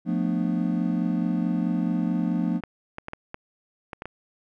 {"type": "chord", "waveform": "triangle", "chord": "B half-diminished seventh", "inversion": "second", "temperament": "just", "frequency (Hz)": [177.8, 222.2, 246.9, 296.3], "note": ["F3", "A3", "B3", "D4"], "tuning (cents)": [31, 17, 0, 15], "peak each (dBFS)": [-24, -26, -27, -28], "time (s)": [0.05, 2.61], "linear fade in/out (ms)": 50}
{"type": "clicks", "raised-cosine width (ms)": 0.5, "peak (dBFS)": -19, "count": 8, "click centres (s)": [2.637, 2.984, 3.084, 3.134, 3.344, 3.932, 4.021, 4.056]}
{"effects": []}